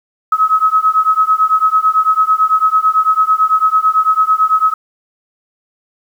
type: beating tone pair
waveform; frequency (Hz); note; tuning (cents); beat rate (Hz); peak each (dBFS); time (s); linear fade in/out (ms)
sine; 1276 / 1285; D#6 / E6; +43 / -45; 9; -12; 0.32-4.74; 5
effects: 7-bit